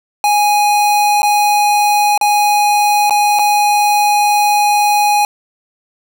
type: tone with dropouts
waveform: square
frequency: 829 Hz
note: G#5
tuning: 3 cents flat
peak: -10 dBFS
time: 0.24-5.25 s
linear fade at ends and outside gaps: 1 ms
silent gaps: 1.22-1.23 / 2.177-2.212 / 3.097-3.107 / 3.389-3.393 s
effects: none